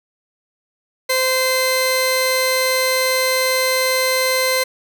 sawtooth tone pair together, 517.5 / 2070 Hz, C5 / C7, -19 / -19 cents, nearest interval 2 octaves, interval 2400 cents, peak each -14 dBFS, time 1.09-4.64 s, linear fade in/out 10 ms, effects none

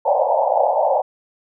pink band-pass noise, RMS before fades -17 dBFS, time 0.05-1.02 s, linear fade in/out 10 ms, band 520 to 910 Hz, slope 96 dB/octave, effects none

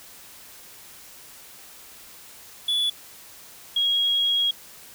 triangle / sine tone pair in turn, 3430 / 3297 Hz, A7 / G#7, -45 / -13 cents, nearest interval minor second, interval 68 cents, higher first, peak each -19 dBFS, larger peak neither, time 2.68-2.9 / 3.76-4.51 s, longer second, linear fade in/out 5 ms, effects white hiss -46 dBFS RMS until 4.94 s

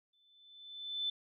sine tone with exponential growth, 3520 Hz, A7, in tune, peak -31 dBFS, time 0.13-1.1 s, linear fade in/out 5 ms, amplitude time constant 210 ms, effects none

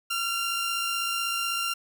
sawtooth tone pair together, 1369 / 2794 Hz, F6 / F7, -35 / 0 cents, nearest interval octave, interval 1235 cents, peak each -26 dBFS, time 0.1-1.74 s, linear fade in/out 10 ms, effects none

